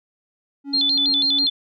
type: tone with tremolo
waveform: triangle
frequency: 280 Hz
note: C#4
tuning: 18 cents sharp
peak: -25 dBFS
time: 0.64-1.48 s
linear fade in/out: 50 ms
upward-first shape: triangle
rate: 2.8 Hz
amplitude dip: 40%
type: tone with vibrato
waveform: sine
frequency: 3827 Hz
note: A#7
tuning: 45 cents sharp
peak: -16 dBFS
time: 0.73-1.5 s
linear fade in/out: 10 ms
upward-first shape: square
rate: 6.1 Hz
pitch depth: 160 cents each way
effects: none